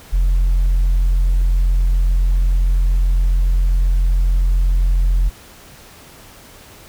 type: tone with tanh clipping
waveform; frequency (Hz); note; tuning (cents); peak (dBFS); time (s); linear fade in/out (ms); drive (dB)
sine; 43.65; F1; 0; -12; 0.12-5.3; 20; 1
effects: pink hiss -42 dBFS RMS until 6.88 s